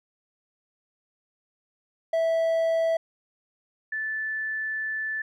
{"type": "tone pair in turn", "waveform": ["triangle", "sine"], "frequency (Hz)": [656, 1751.3], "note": ["E5", "A6"], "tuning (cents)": [-9, -9], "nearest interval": "octave + perfect fourth", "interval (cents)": 1700, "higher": "second", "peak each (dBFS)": [-19, -27], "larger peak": "first", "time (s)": [[2.13, 2.97], [3.92, 5.22]], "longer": "second", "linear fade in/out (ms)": 5, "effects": []}